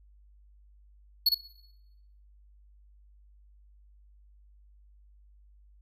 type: tone with echo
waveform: square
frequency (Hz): 4374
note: C#8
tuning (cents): -24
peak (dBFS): -20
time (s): 1.26-1.29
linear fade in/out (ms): 5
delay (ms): 56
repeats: 1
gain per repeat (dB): -3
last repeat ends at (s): 1.346
effects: noise-tail reverb RT60 0.9 s tail -18 dB re dry + added 50 Hz sine -55 dBFS peak until 5.81 s